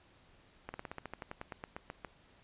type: slowing click train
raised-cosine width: 0.5 ms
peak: -26 dBFS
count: 16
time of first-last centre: 0.69-2.048 s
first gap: 50 ms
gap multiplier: 1.08
effects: pink hiss -64 dBFS RMS until 2.43 s + resampled to 8000 Hz